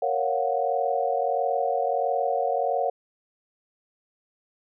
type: chord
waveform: sine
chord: Gb major seventh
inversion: first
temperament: equal with one note detuned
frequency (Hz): 466.2 / 552.1 / 698.5 / 740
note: Bb4 / Db5 / F5 / Gb5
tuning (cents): 0 / -7 / 0 / 0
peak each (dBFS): -29 / -27 / -28 / -27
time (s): 0.02-2.9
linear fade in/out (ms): 5
effects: none